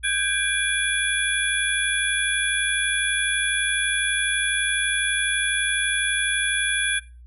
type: tone cluster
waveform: sine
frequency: 1552 / 1644 / 2379 / 3386 / 10050 Hz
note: G6 / G#6 / D7 / G#7 / D#9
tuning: -18 / -18 / +22 / +33 / +16 cents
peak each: -27 dBFS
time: 0.03-7 s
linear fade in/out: 20 ms
effects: noise-tail reverb RT60 0.3 s tail -17 dB re dry + added 60 Hz sine -42 dBFS peak until 7.26 s